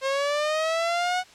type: linear sweep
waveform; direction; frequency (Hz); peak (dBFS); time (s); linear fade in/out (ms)
sawtooth; up; 530 to 740; -19; 0.01-1.24; 50
effects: white hiss -51 dBFS RMS until 1.34 s + low-pass 6000 Hz 12 dB/octave